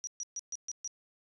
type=tone bursts; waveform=sine; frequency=5800 Hz; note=F#8; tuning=35 cents flat; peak=-33 dBFS; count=6; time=0.04-0.876 s; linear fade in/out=0 ms; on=31 ms; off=130 ms; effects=tanh soft clip ceiling -33 dBFS + resampled to 22050 Hz